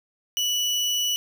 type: tone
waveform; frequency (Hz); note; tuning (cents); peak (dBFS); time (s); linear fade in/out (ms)
30% pulse; 2953; F#7; -4; -19; 0.37-1.16; 0
effects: none